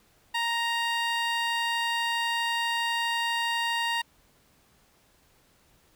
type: tone with notch filter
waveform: 15% pulse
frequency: 932.3 Hz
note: A#5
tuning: in tune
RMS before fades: -28 dBFS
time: 0.34-4.02 s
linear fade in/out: 10 ms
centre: 12000 Hz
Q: 0.52
effects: pink hiss -63 dBFS RMS until 5.95 s